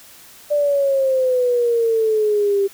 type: exponential sweep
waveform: sine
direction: down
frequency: 592 to 392 Hz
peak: -14 dBFS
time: 0.5-2.68 s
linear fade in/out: 20 ms
effects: white hiss -44 dBFS RMS until 2.73 s